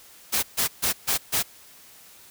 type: noise bursts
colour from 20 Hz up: white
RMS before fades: -23 dBFS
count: 5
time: 0.32-1.43 s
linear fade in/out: 20 ms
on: 110 ms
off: 140 ms
effects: white hiss -50 dBFS RMS until 2.3 s